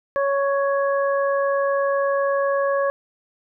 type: harmonic tone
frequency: 556 Hz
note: C#5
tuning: 5 cents sharp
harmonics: 1 / 2 / 3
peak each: -19 / -25 / -29 dBFS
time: 0.16-2.9 s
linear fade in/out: 0 ms
effects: none